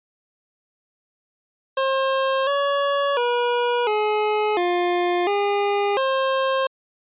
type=tone with pitch steps; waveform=25% pulse; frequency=534 / 564 / 482.7 / 423.9 / 352.8 / 405.8 / 532 Hz; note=C5 / C#5 / B4 / G#4 / F4 / G#4 / C5; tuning=+35 / +30 / -40 / +35 / +18 / -40 / +29 cents; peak=-15 dBFS; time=1.77-6.67 s; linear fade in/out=5 ms; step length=700 ms; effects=resampled to 8000 Hz